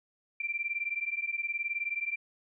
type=beating tone pair; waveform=sine; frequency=2349 / 2368 Hz; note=D7 / D7; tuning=0 / +14 cents; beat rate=19 Hz; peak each=-34 / -34 dBFS; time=0.4-2.16 s; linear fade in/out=5 ms; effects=none